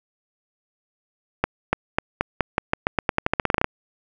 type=accelerating click train; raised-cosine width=0.5 ms; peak=-3 dBFS; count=20; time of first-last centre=1.44-3.644 s; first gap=290 ms; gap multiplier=0.88; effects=none